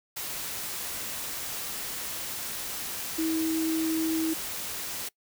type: tone in noise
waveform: sine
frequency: 321.6 Hz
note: E4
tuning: 43 cents flat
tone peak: -25 dBFS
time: 3.18-4.34 s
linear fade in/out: 10 ms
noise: white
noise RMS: -35 dBFS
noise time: 0.16-5.09 s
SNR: +7 dB
effects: noise-tail reverb RT60 0.1 s tail -23 dB re dry